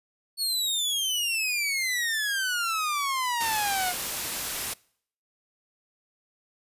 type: exponential sweep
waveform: sawtooth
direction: down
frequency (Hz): 4435 to 708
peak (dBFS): -22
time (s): 0.37-3.94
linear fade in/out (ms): 50
type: noise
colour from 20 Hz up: white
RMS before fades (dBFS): -31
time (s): 3.4-4.74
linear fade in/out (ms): 10
effects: noise-tail reverb RT60 0.6 s tail -24 dB re dry + resampled to 32000 Hz